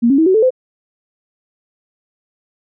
sine tone with pitch steps, 235.2 / 274.9 / 321.3 / 375.5 / 438.9 / 513 Hz, A#3 / C#4 / E4 / F#4 / A4 / C5, +16 / -14 / -44 / +26 / -4 / -34 cents, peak -8 dBFS, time 0.02-0.506 s, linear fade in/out 20 ms, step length 81 ms, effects none

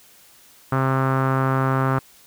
sawtooth tone with low-pass filter, 132.8 Hz, C3, 26 cents sharp, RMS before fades -20 dBFS, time 0.72-1.99 s, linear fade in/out 5 ms, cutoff 1300 Hz, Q 3.6, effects white hiss -51 dBFS RMS until 2.26 s

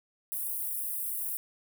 white high-pass noise, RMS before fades -34 dBFS, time 0.32-1.37 s, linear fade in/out 0 ms, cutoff 9400 Hz, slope 48 dB/octave, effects none

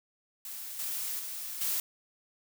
blue noise with level steps, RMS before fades -41 / -35 / -39 / -31 dBFS, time 0.45-1.8 s, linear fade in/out 2 ms, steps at 0.79 / 1.19 / 1.61 s, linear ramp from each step 2 ms, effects none

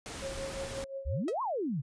pink noise, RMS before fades -41 dBFS, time 0.06-0.84 s, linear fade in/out 0 ms
sine tone with tremolo, 543 Hz, C#5, 36 cents flat, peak -34 dBFS, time 0.22-1.24 s, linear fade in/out 10 ms, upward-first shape triangle, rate 5.7 Hz, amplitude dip 80%
sine exponential two-way sweep, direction up then down, 55 to 1116 to 122.4 Hz, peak -30 dBFS, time 1.05-1.82 s, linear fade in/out 20 ms, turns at 1.42 s
sawtooth tone with exponential decay, 643 Hz, E5, 43 cents flat, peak -31 dBFS, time 1.28-1.36 s, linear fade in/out 2 ms, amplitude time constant 16 ms
effects resampled to 22050 Hz

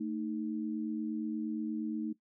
sine tone pair together, 222.9 / 311.4 Hz, A3 / D#4, +23 / +2 cents, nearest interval tritone, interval 579 cents, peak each -35 / -36 dBFS, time 0-2.13 s, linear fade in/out 10 ms, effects noise-tail reverb RT60 0.1 s tail -17 dB re dry

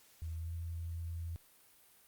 sine tone with pitch glide, 81.2 to 83.72 Hz, E2 to E2, -26 to +27 cents, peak -38 dBFS, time 0.22-1.36 s, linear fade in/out 0 ms, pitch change +53 cents, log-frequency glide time 0.35-0.52 s, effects white hiss -64 dBFS RMS until 2.07 s + Opus 48 kbps

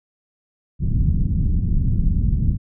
pink low-pass noise, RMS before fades -18 dBFS, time 0.79-2.58 s, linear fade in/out 50 ms, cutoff 190 Hz, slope 24 dB/octave, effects none

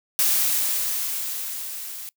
blue noise with level ramp, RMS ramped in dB -19 to -36 dBFS, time 0.19-2.09 s, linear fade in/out 0 ms, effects noise-tail reverb RT60 0.1 s tail -23 dB re dry

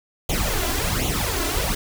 pink noise with flanger, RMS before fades -23 dBFS, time 0.29-1.75 s, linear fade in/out 5 ms, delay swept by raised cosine 0.29 to 2.99 ms, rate 1.3 Hz, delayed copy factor +0.75, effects none

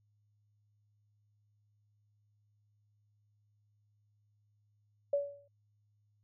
sine tone with exponential decay, 569 Hz, C#5, 45 cents sharp, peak -25 dBFS, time 5.13-5.48 s, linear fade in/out 5 ms, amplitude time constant 74 ms, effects added 104 Hz sine -70 dBFS peak until 6.23 s

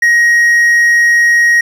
triangle tone, 1885 Hz, A#6, 19 cents sharp, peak -4 dBFS, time 0.02-1.61 s, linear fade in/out 5 ms, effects none

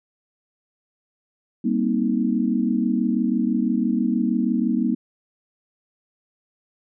sine chord, C minor seventh, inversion second, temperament just, 196.22 / 235.5 / 261.6 / 314 Hz, G3 / Bb3 / C4 / Eb4, +2 / +18 / 0 / +16 cents, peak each -25 / -21 / -26 / -26 dBFS, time 1.64-4.95 s, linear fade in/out 10 ms, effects none

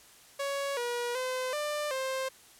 sawtooth tone with pitch steps, 558 / 481.1 / 512 / 595 / 527 Hz, C#5 / B4 / C5 / D5 / C5, +11 / -45 / -38 / +22 / +12 cents, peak -27 dBFS, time 0.39-2.29 s, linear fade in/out 10 ms, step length 380 ms, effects white hiss -56 dBFS RMS until 2.59 s + low-pass 12000 Hz 12 dB/octave

